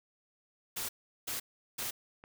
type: noise bursts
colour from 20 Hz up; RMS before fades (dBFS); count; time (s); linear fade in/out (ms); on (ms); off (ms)
white; -37; 3; 0.76-1.91; 10; 130; 380
type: clicks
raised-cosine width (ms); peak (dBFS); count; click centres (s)
0.5; -28 / -36; 2; 1.826 / 2.239
effects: none